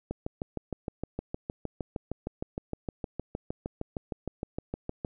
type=click train; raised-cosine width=2 ms; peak=-19 dBFS; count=33; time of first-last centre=0.11-5.048 s; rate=6.48 Hz; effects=none